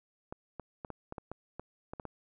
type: clicks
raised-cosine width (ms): 1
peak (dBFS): -26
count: 11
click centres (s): 0.325 / 0.597 / 0.848 / 0.903 / 1.124 / 1.182 / 1.316 / 1.596 / 1.935 / 1.998 / 2.053
effects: none